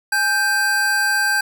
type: tone pair together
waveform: square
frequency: 831.1 / 1569 Hz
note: G#5 / G6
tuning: +1 / +1 cents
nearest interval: major seventh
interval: 1100 cents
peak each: -26 / -17 dBFS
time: 0.12-1.41 s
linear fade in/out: 5 ms
effects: none